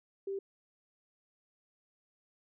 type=tone; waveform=sine; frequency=392 Hz; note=G4; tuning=in tune; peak=-34 dBFS; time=0.27-0.39 s; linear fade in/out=5 ms; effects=none